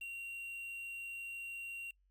triangle tone with quantisation, 2753 Hz, F7, 25 cents flat, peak -40 dBFS, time 0.01-1.91 s, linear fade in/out 5 ms, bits 10, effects noise-tail reverb RT60 0.1 s tail -23 dB re dry + added 47 Hz sine -70 dBFS peak until 2.1 s

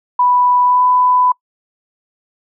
sine tone with pitch glide, 987.8 to 998.1 Hz, B5 to B5, 0 to +18 cents, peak -9 dBFS, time 0.19-1.32 s, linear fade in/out 5 ms, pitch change +18 cents, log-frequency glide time 0.64-0.83 s, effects noise-tail reverb RT60 0.1 s tail -24 dB re dry

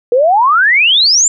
sine exponential sweep, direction up, 465.9 to 7470 Hz, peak -6 dBFS, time 0.12-1.28 s, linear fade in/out 2 ms, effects none

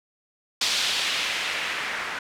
blue noise with low-pass filter sweep, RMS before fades -27 dBFS, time 0.61-2.19 s, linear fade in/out 5 ms, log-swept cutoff 4200 to 1600 Hz, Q 1.5, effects none

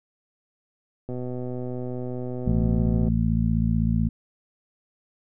click train, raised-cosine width 2 ms, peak -20 dBFS, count 250, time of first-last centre 1.09-3.082 s, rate 125 Hz
harmonic tone, 55.9 Hz, A1, 28 cents sharp, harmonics 1 / 2 / 3 / 4, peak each -25 / -25 / -25 / -25 dBFS, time 2.46-4.09 s, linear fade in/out 10 ms
effects none

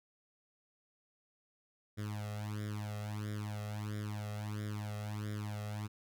sawtooth tone with flanger, 105.1 Hz, G#2, 21 cents sharp, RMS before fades -40 dBFS, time 1.97-5.88 s, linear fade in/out 20 ms, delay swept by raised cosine 0.56 to 1.56 ms, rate 1.5 Hz, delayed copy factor +0.95, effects none

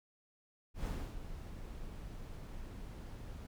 brown noise with ADSR envelope, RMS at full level -36 dBFS, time 0.74-3.47 s, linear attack 110 ms, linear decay 300 ms, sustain -10 dB, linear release 11 ms, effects none

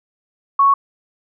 sine tone, 1108.7 Hz, C#6, in tune, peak -9 dBFS, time 0.59-0.74 s, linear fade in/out 5 ms, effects none

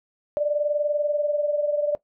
sine tone pair together, 587.3 / 607.7 Hz, D5 / D#5, 0 / -41 cents, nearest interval minor second, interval 59 cents, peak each -21 / -28 dBFS, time 0.37-1.95 s, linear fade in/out 0 ms, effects noise-tail reverb RT60 0.1 s tail -18 dB re dry

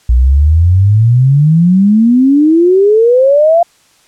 sine exponential sweep, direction up, 58.2 to 698.5 Hz, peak -4 dBFS, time 0.09-3.63 s, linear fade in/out 5 ms, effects white hiss -49 dBFS RMS until 4.07 s + low-pass 9000 Hz 12 dB/octave

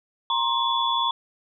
sine tone cluster, 937 / 1059 / 3431 Hz, A#5 / C6 / A7, +9 / +21 / -44 cents, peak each -25 dBFS, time 0.3-1.11 s, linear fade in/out 2 ms, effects none

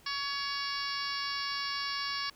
harmonic tone with a mistuned harmonic, 562 Hz, C#5, 24 cents sharp, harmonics 2 / 3 / 4 / 5 / 6 / 7 / 8 / 9 / 10, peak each -38 / -40 / -42 / -44 / -45 / -45 / -39 / -42 / -42 dBFS, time 0.06-2.3 s, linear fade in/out 5 ms, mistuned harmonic 10, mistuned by -31 cents, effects pink hiss -60 dBFS RMS until 2.35 s

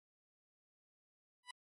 15% pulse tone with exponential growth, 987.8 Hz, B5, in tune, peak -36 dBFS, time 1.43-1.51 s, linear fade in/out 5 ms, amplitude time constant 16 ms, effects MP3 48 kbps

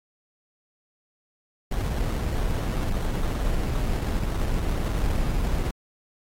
brown noise with sample-and-hold, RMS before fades -25 dBFS, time 1.71-5.71 s, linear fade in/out 5 ms, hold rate 2450 Hz, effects AAC 48 kbps

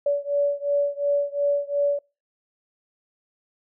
sine beating tone pair, 571 / 573.8 Hz, D5 / D5, -49 / -40 cents, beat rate 2.8 Hz, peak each -23 / -24 dBFS, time 0.06-1.99 s, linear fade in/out 5 ms, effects noise-tail reverb RT60 0.3 s tail -26 dB re dry

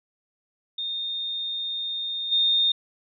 sine tone with level steps, 3658 Hz, A#7, 33 cents flat, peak -27 / -18 dBFS, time 0.78-2.72 s, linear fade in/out 5 ms, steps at 2.31 s, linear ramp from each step 20 ms, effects none

